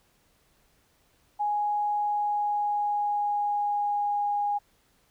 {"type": "tone with pitch glide", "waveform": "sine", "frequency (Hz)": [830.6, 821.1], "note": ["G#5", "G#5"], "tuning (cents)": [0, -20], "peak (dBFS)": -24, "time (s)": [1.39, 4.59], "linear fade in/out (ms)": 20, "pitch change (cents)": -20, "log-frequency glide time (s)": [1.93, 4.27], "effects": ["pink hiss -66 dBFS RMS until 5.1 s"]}